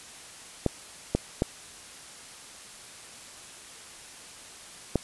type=clicks; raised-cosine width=2 ms; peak=-9 dBFS; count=4; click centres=0.663 / 1.15 / 1.421 / 4.957 s; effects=white hiss -46 dBFS RMS until 5.03 s + resampled to 24000 Hz